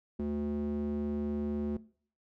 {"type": "tone with band-pass filter", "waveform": "square", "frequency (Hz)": 73, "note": "D2", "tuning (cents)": -10, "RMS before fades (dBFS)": -34, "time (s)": [0.19, 1.77], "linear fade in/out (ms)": 5, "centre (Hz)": 280, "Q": 6.8, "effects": ["noise-tail reverb RT60 0.5 s tail -20 dB re dry"]}